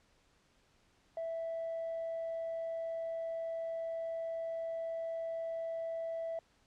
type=tone with tanh clipping; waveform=triangle; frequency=659 Hz; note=E5; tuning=1 cent flat; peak=-36 dBFS; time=1.17-6.39 s; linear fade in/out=2 ms; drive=5 dB; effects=pink hiss -70 dBFS RMS until 6.66 s + low-pass 7000 Hz 12 dB/octave